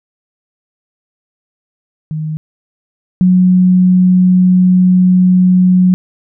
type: tone pair in turn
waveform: sine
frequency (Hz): 155.56 / 182.85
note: D#3 / F#3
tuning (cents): 0 / -20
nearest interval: minor third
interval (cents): 280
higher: second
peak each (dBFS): -16 / -5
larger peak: second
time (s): 2.11-2.37 / 3.21-5.94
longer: second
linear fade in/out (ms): 0
effects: none